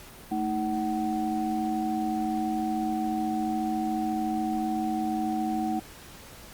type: tone cluster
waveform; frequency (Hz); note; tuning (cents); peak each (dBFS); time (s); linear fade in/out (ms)
sine; 221.5 / 315.5 / 750; A3 / D#4 / F#5; +12 / +24 / +23; -30; 0.31-5.8; 10
effects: pink hiss -47 dBFS RMS until 6.53 s + Opus 48 kbps